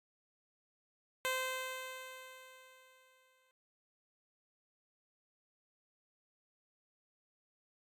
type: tone with exponential decay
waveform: 10% pulse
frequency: 517 Hz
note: C5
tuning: 21 cents flat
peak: -24 dBFS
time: 1.25-3.51 s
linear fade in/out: 0 ms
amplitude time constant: 490 ms
effects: AAC 64 kbps